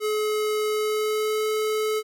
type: tone with pitch glide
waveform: square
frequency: 426.5 to 431.2 Hz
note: G#4 to A4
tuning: +46 to -35 cents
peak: -23 dBFS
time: 0-2.03 s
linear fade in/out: 50 ms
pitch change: +19 cents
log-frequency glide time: 0.68-1.46 s
effects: none